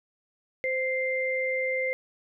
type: tone pair together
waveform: sine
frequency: 518.4 / 2093 Hz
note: C5 / C7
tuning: -16 / 0 cents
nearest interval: 2 octaves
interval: 2416 cents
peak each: -28 dBFS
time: 0.64-1.93 s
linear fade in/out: 0 ms
effects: none